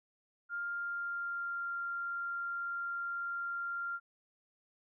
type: tone with pitch glide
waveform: sine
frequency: 1402 to 1389.1 Hz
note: F6 to F6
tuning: +6 to -10 cents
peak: -35 dBFS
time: 0.49-4 s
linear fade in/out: 50 ms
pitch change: -16 cents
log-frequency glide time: 0.6-1.69 s
effects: none